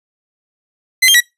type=tone with pitch steps; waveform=sawtooth; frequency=2047 / 3194 / 1931 Hz; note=C7 / G7 / B6; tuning=-38 / +32 / -39 cents; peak=-3 dBFS; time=1.02-1.206 s; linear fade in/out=10 ms; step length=62 ms; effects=noise-tail reverb RT60 0.2 s tail -23 dB re dry + resampled to 32000 Hz